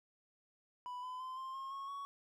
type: tone with pitch steps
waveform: triangle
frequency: 990 / 1010.2 / 1030.8 / 1051.9 / 1073.4 / 1095.3 / 1117.7 Hz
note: B5 / B5 / C6 / C6 / C6 / C#6 / C#6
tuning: +4 / +39 / -26 / +9 / +44 / -21 / +14 cents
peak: -40 dBFS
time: 0.86-2.05 s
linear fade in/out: 0 ms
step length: 170 ms
effects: none